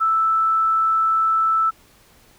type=tone; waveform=sine; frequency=1318.5 Hz; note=E6; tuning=in tune; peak=-15 dBFS; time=0-1.71 s; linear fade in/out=20 ms; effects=pink hiss -53 dBFS RMS until 2.38 s